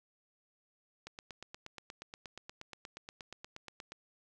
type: click train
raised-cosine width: 0.2 ms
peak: -28 dBFS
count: 25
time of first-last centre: 1.07-3.92 s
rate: 8.42 Hz
effects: none